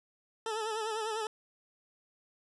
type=tone with vibrato; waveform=20% pulse; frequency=438 Hz; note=A4; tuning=8 cents flat; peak=-28 dBFS; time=0.46-1.27 s; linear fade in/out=2 ms; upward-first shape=sine; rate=10 Hz; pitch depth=63 cents each way; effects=resampled to 24000 Hz